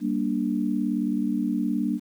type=chord; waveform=sine; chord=G minor; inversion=none; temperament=just; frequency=196 / 235.2 / 294 Hz; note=G3 / Bb3 / D4; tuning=0 / +16 / +2 cents; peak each=-28 / -26 / -27 dBFS; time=0-2 s; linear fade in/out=50 ms; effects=9-bit